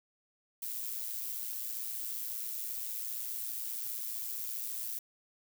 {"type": "noise with amplitude modulation", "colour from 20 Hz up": "violet", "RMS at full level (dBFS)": -36, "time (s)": [0.62, 4.99], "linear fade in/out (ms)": 5, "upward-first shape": "sine", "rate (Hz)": 115, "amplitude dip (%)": 55, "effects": []}